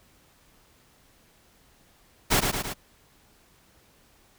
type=noise with echo; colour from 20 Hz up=pink; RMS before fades=-21 dBFS; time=2.3-2.41 s; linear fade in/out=20 ms; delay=110 ms; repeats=3; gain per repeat=-4 dB; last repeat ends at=2.74 s; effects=pink hiss -60 dBFS RMS until 4.38 s